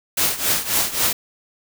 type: noise with tremolo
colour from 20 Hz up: white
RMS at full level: -17 dBFS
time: 0.17-1.13 s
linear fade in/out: 5 ms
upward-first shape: triangle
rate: 3.7 Hz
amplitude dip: 85%
effects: none